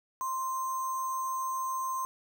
sine tone with sample-and-hold, 1046.5 Hz, C6, in tune, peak -30 dBFS, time 0.21-2.05 s, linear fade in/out 0 ms, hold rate 7350 Hz, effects none

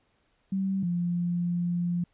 sine tone pair in turn, 192.6 / 174.36 Hz, G3 / F3, -30 / -3 cents, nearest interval major second, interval 173 cents, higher first, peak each -25 dBFS, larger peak neither, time 0.52-0.83 / 0.83-2.04 s, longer second, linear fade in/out 5 ms, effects pink hiss -70 dBFS RMS until 2.13 s + resampled to 8000 Hz

